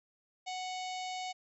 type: harmonic tone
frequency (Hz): 740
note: F#5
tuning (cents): 0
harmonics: 1 / 3 / 4 / 5 / 6 / 7 / 8 / 9 / 10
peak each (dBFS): -38 / -46 / -48 / -49 / -50 / -54 / -56 / -53 / -56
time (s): 0.46-1.33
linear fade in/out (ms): 20
effects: none